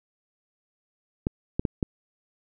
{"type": "clicks", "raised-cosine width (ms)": 3, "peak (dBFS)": -11, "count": 4, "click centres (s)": [1.269, 1.595, 1.652, 1.828], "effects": []}